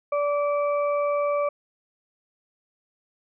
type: harmonic tone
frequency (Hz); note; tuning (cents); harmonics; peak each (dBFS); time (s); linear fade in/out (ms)
580; D5; -22; 1 / 2 / 4; -22 / -28 / -38; 0.12-1.49; 5
effects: none